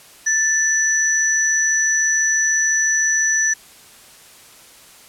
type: tone pair together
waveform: sine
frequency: 1761 / 5927 Hz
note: A6 / F#8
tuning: +1 / +2 cents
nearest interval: octave + major sixth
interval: 2101 cents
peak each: -18 / -17 dBFS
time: 0.26-3.54 s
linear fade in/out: 10 ms
effects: white hiss -45 dBFS RMS until 5.08 s + low-pass 12000 Hz 12 dB/octave